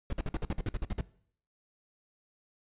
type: noise bursts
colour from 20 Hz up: brown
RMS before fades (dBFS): -31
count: 12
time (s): 0.1-1.01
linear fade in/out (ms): 2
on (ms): 30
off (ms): 50
effects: noise-tail reverb RT60 0.6 s tail -20 dB re dry + resampled to 8000 Hz